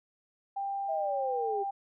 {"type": "tone", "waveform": "sine", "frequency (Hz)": 792, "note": "G5", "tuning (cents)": 18, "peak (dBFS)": -31, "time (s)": [0.56, 1.71], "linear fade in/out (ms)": 10}
{"type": "linear sweep", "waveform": "sine", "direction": "down", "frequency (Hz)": [659.3, 390], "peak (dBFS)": -31, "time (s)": [0.88, 1.64], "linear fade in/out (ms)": 20}
{"effects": []}